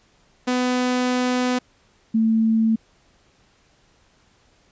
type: tone pair in turn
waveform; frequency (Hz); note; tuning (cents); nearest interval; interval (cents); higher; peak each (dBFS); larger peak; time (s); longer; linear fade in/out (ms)
sawtooth / sine; 250.3 / 223; B3 / A3; +23 / +23; major second; 200; first; -15; neither; 0.47-1.59 / 2.14-2.76; first; 10
effects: pink hiss -59 dBFS RMS until 4.71 s + resampled to 16000 Hz